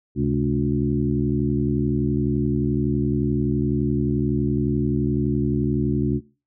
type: harmonic tone with a mistuned harmonic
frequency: 71.7 Hz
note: D2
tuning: 41 cents flat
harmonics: 1 / 2 / 3 / 4 / 5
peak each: -29 / -23 / -24 / -24 / -27 dBFS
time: 0.15-6.21 s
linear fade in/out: 50 ms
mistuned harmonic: 2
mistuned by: -130 cents
effects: noise-tail reverb RT60 0.3 s tail -19 dB re dry